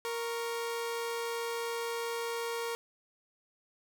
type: tone pair together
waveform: sawtooth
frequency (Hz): 466.2 / 1108.8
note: A#4 / C#6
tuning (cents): 0 / 0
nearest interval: octave + minor third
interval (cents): 1500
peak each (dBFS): -30 / -39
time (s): 0.05-2.75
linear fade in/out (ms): 0
effects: none